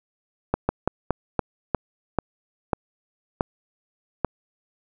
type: slowing click train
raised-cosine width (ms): 1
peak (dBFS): -6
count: 10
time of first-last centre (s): 0.54-4.247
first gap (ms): 150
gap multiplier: 1.24
effects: none